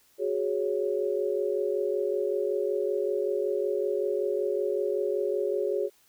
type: chord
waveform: sine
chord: F# suspended second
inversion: none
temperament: equal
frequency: 370 / 415.3 / 554.4 Hz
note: F#4 / G#4 / C#5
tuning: 0 / 0 / 0 cents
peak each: -30 / -28 / -31 dBFS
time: 0.18-5.9 s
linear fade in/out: 50 ms
effects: white hiss -63 dBFS RMS until 6.08 s